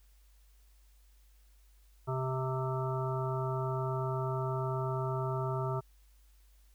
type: harmonic tone with a mistuned harmonic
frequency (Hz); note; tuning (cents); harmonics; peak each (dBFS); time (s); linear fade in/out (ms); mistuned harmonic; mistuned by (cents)
130.6; C3; -3; 1 / 3 / 5 / 7 / 9 / 10; -33 / -38 / -40 / -41 / -43 / -43; 2.07-5.81; 20; 10; +17
effects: added 50 Hz sine -59 dBFS peak until 6.74 s + white hiss -71 dBFS RMS until 6.74 s